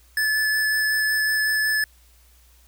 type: tone with vibrato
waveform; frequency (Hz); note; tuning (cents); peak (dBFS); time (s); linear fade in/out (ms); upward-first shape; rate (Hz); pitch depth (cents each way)
square; 1732; A6; -28; -20; 0.17-1.84; 2; sine; 5.4; 8
effects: added 60 Hz sine -53 dBFS peak until 2.67 s + white hiss -58 dBFS RMS until 2.67 s